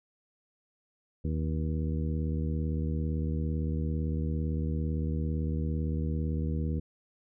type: harmonic tone with a mistuned harmonic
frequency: 77.78 Hz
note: D#2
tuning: in tune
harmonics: 1 / 2 / 3 / 4 / 5 / 6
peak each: -30 / -33 / -37 / -41 / -46 / -44 dBFS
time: 1.24-6.8 s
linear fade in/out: 10 ms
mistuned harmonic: 6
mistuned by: +44 cents
effects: none